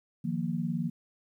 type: chord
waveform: sine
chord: Eb suspended second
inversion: none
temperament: just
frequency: 155.56 / 175.01 / 233.3 Hz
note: Eb3 / F3 / Bb3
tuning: 0 / +4 / +2 cents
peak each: -34 / -32 / -33 dBFS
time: 0.24-0.9 s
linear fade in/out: 10 ms
effects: 11-bit